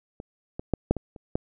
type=clicks; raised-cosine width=2 ms; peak=-24 / -19 / -9 / -6 / -17 / -29 / -11 dBFS; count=7; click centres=0.201 / 0.595 / 0.737 / 0.91 / 0.967 / 1.162 / 1.355 s; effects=none